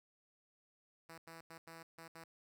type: tone bursts at uneven times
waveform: 5% pulse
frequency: 164.4 Hz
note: E3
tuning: 4 cents flat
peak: -40 dBFS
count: 6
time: 1.09-1.18 / 1.27-1.41 / 1.5-1.58 / 1.67-1.83 / 1.98-2.08 / 2.15-2.24 s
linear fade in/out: 5 ms
effects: none